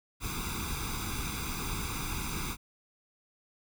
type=noise with comb filter; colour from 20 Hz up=pink; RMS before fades=-35 dBFS; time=0.2-2.57 s; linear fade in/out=50 ms; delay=0.82 ms; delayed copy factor=+1; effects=none